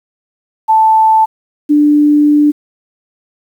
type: tone pair in turn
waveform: sine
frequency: 880 / 295.5 Hz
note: A5 / D4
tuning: 0 / +11 cents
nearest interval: octave + perfect fifth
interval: 1889 cents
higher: first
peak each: -5 dBFS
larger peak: neither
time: 0.68-1.26 / 1.69-2.52 s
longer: second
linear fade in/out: 20 ms
effects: 7-bit